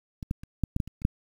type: clicks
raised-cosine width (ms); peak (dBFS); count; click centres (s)
5; -23 / -15 / -29 / -12 / -13 / -14 / -28 / -30 / -9; 9; 0.228 / 0.311 / 0.435 / 0.637 / 0.764 / 0.802 / 0.876 / 1.019 / 1.051
effects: 8-bit